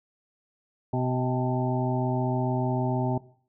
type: harmonic tone with a mistuned harmonic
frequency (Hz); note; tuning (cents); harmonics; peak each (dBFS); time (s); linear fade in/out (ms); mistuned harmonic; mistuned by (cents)
126.5; B2; +42; 1 / 2 / 3 / 5 / 6 / 7; -27 / -30 / -32 / -34 / -35 / -35; 0.93-3.18; 5; 6; +69
effects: noise-tail reverb RT60 0.5 s tail -18 dB re dry